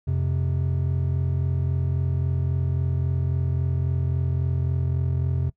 triangle tone pair together, 87.31 / 130.99 Hz, F2 / C3, 0 / +2 cents, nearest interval perfect fifth, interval 702 cents, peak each -22 dBFS, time 0.07-5.5 s, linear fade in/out 10 ms, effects noise-tail reverb RT60 0.1 s tail -21 dB re dry

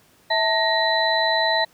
sine tone cluster, 651 / 889 / 1879 / 3995 Hz, E5 / A5 / A#6 / B7, -22 / +18 / +13 / +19 cents, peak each -23 dBFS, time 0.3-1.65 s, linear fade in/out 10 ms, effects pink hiss -56 dBFS RMS until 1.73 s + high-pass 100 Hz 12 dB/octave

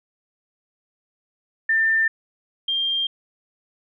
sine tone pair in turn, 1792 / 3193 Hz, A6 / G7, +31 / +31 cents, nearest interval minor seventh, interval 1000 cents, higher second, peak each -16 / -20 dBFS, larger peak first, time 1.69-2.08 / 2.68-3.07 s, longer neither, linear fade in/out 5 ms, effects none

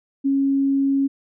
sine tone, 274.5 Hz, C#4, 17 cents flat, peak -16 dBFS, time 0.24-1.08 s, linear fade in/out 20 ms, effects none

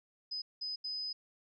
sine tone bursts at uneven times, 5020 Hz, D#8, 15 cents sharp, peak -36 dBFS, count 3, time 0.31-0.42 / 0.61-0.76 / 0.84-1.13 s, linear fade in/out 10 ms, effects none

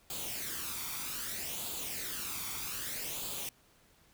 white noise with flanger, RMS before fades -39 dBFS, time 0.1-3.49 s, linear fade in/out 2 ms, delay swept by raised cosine 0.26 to 0.88 ms, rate 0.63 Hz, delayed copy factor +0.6, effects pink hiss -65 dBFS RMS until 4.13 s

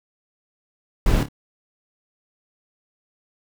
brown noise with echo, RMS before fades -17 dBFS, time 1.06-1.23 s, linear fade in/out 2 ms, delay 28 ms, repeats 2, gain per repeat -10 dB, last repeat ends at 1.286 s, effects none

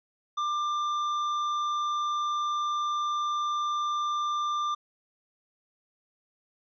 triangle tone with tanh clipping, 1190 Hz, D6, 22 cents sharp, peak -28 dBFS, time 0.37-4.75 s, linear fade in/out 10 ms, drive 13 dB, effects resampled to 16000 Hz

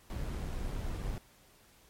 brown noise with amplitude modulation, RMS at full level -35 dBFS, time 0.1-1.18 s, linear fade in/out 0 ms, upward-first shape sine, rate 98.3 Hz, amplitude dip 30%, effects pink hiss -62 dBFS RMS until 1.89 s + MP3 64 kbps

